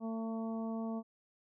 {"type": "harmonic tone", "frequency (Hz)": 224.7, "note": "A3", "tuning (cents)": 37, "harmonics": [1, 2, 3, 4, 5], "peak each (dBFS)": [-36, -46, -45, -51, -52], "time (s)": [0, 1.03], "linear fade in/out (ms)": 50, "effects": []}